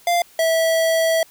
square tone pair in turn, 695 / 652.8 Hz, F5 / E5, -9 / -17 cents, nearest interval minor second, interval 108 cents, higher first, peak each -16 dBFS, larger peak neither, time 0.07-0.22 / 0.39-1.23 s, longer second, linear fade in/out 2 ms, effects white hiss -50 dBFS RMS until 1.3 s

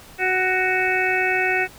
harmonic tone, 371.5 Hz, F#4, 7 cents sharp, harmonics 1 / 2 / 4 / 5 / 6 / 7, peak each -25 / -25 / -25 / -25 / -25 / -25 dBFS, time 0.18-1.68 s, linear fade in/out 50 ms, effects pink hiss -45 dBFS RMS until 1.78 s

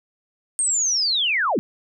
sine linear sweep, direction down, 8640 to 155.56 Hz, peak -18 dBFS, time 0.59-1.59 s, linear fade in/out 0 ms, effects none

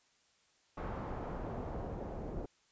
pink noise with low-pass filter sweep, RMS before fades -41 dBFS, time 0.77-2.46 s, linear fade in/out 5 ms, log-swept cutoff 1100 to 540 Hz, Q 1.2, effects white hiss -71 dBFS RMS until 2.71 s + resampled to 16000 Hz

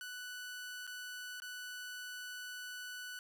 sawtooth tone with dropouts, 1486 Hz, F#6, 7 cents sharp, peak -40 dBFS, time 0.01-3.19 s, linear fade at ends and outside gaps 1 ms, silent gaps 0.868-0.875 / 1.401-1.42 s, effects none

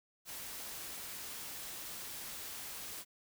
white noise, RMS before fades -45 dBFS, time 0.25-3.05 s, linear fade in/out 50 ms, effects none

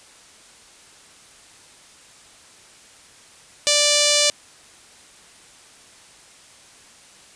5% pulse tone with notch filter, 587.3 Hz, D5, in tune, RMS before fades -17 dBFS, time 3.67-4.3 s, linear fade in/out 0 ms, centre 1400 Hz, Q 0.73, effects white hiss -48 dBFS RMS until 7.35 s + resampled to 22050 Hz

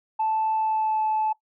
sine tone with pitch glide, 877 to 867.4 Hz, A5 to A5, -6 to -25 cents, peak -20 dBFS, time 0.19-1.33 s, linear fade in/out 10 ms, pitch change -19 cents, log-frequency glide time 0.56-1.04 s, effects noise-tail reverb RT60 0.1 s tail -20 dB re dry + tanh soft clip ceiling -17 dBFS

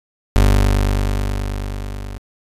30% pulse tone with level ramp, 49.31 Hz, G1, 11 cents sharp, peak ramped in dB -6 to -25 dBFS, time 0.36-2.18 s, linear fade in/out 0 ms, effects resampled to 32000 Hz

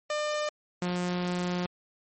sawtooth tone pair in turn, 600 / 178.38 Hz, D5 / F3, +37 / +37 cents, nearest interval octave + major sixth, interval 2100 cents, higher first, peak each -24 dBFS, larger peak neither, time 0.1-0.49 / 0.82-1.66 s, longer second, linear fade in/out 2 ms, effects MP3 32 kbps

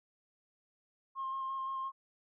sine tone with vibrato, 1067 Hz, C6, 34 cents sharp, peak -34 dBFS, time 1.15-1.92 s, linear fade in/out 50 ms, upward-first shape square, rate 5.8 Hz, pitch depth 12 cents each way, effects tanh soft clip ceiling -31 dBFS

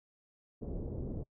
pink low-pass noise, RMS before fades -39 dBFS, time 0.61-1.24 s, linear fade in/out 20 ms, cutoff 490 Hz, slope 24 dB/octave, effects noise-tail reverb RT60 0.1 s tail -25 dB re dry

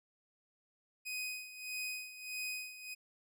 sawtooth tone with tremolo, 2503 Hz, D#7, 10 cents sharp, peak -34 dBFS, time 1.05-2.95 s, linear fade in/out 20 ms, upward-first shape sine, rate 1.6 Hz, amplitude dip 75%, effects none

